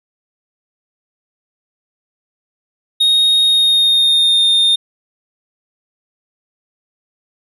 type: tone with pitch glide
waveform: triangle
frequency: 3729 to 3650 Hz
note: A#7 to A#7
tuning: 0 to -37 cents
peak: -8 dBFS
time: 3-4.76 s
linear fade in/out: 10 ms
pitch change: -37 cents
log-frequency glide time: 3.43-4.45 s
effects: none